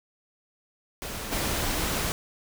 pink noise with level steps, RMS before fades -35 / -28 dBFS, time 1.02-2.12 s, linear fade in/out 0 ms, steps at 1.31 s, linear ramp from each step 20 ms, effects none

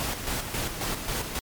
pink noise with tremolo, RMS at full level -29 dBFS, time 0-1.39 s, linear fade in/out 0 ms, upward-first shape square, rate 3.7 Hz, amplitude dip 50%, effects MP3 96 kbps

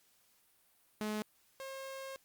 sawtooth tone pair in turn, 213 / 536.7 Hz, G#3 / C5, +44 / +44 cents, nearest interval octave + major third, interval 1600 cents, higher second, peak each -31 / -39 dBFS, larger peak first, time 1.01-1.22 / 1.6-2.16 s, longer second, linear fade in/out 0 ms, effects white hiss -70 dBFS RMS until 2.24 s + Opus 48 kbps

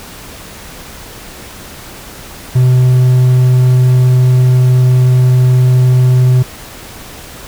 triangle tone, 126.8 Hz, B2, 46 cents sharp, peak -3 dBFS, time 2.55-6.43 s, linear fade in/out 10 ms, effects pink hiss -31 dBFS RMS until 7.47 s

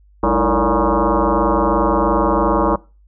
sine tone with frequency modulation, 311.1 Hz, D#4, in tune, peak -12 dBFS, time 0.23-2.76 s, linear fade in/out 5 ms, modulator 129 Hz, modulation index 6.6, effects noise-tail reverb RT60 0.3 s tail -21 dB re dry + added 50 Hz sine -47 dBFS peak until 3.07 s

